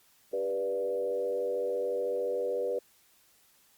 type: tone with frequency modulation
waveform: sine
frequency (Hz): 489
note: B4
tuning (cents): -17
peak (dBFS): -28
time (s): 0.33-2.79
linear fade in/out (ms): 5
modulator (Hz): 93.8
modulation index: 0.94
effects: white hiss -64 dBFS RMS until 3.77 s + Opus 48 kbps